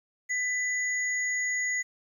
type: tone pair together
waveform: sine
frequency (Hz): 1995 / 6730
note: B6 / G#8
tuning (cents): +17 / +22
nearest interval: octave + major sixth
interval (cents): 2105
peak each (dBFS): -27 / -34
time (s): 0.29-1.83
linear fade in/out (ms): 20
effects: 10-bit